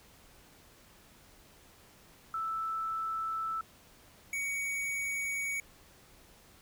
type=tone pair in turn; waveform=sine / square; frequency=1318.5 / 2245 Hz; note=E6 / C#7; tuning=0 / +21 cents; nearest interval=major sixth; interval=921 cents; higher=second; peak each=-32 / -33 dBFS; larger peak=first; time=2.34-3.61 / 4.33-5.6 s; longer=neither; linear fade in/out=2 ms; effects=pink hiss -59 dBFS RMS until 6.61 s